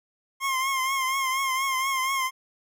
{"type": "tone with vibrato", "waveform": "25% pulse", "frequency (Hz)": 1064, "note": "C6", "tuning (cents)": 29, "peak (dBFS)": -20, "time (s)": [0.4, 2.31], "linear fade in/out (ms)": 50, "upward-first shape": "triangle", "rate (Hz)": 4.2, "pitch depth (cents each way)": 60, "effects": []}